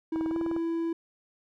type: tone with pitch glide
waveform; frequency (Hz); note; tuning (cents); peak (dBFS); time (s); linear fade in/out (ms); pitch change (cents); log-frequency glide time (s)
triangle; 322.4 to 332; E4 to E4; -38 to +12; -25; 0.12-0.93; 5; +50; 0.3-0.36
type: click train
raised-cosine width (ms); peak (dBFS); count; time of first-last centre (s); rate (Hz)
1; -24; 9; 0.16-0.564; 19.8
effects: none